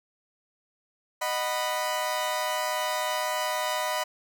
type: chord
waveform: sawtooth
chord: B major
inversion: first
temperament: equal with one note detuned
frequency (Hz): 616.9 / 740 / 987.8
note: D#5 / F#5 / B5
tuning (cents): -15 / 0 / 0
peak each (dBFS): -27 / -30 / -26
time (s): 1.21-4.04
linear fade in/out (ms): 10
effects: none